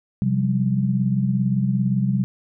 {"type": "chord", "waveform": "sine", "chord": "C suspended fourth", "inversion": "none", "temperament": "equal with one note detuned", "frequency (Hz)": [130.81, 178.39, 196], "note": ["C3", "F3", "G3"], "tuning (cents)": [0, 37, 0], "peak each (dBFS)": [-21, -25, -21], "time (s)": [0.22, 2.24], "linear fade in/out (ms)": 0, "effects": []}